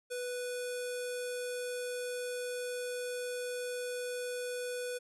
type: tone with low-pass filter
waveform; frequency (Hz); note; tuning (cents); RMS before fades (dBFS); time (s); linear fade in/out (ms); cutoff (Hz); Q
square; 493.9; B4; 0; -38; 0.1-4.99; 20; 10000; 2.7
effects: none